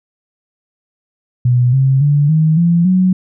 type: tone with pitch steps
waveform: sine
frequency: 123.47 / 133.87 / 145.14 / 157.37 / 170.62 / 185 Hz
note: B2 / C3 / D3 / D#3 / F3 / F#3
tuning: 0 / +40 / -20 / +20 / -40 / 0 cents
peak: -8 dBFS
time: 1.45-3.13 s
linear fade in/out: 5 ms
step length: 280 ms
effects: none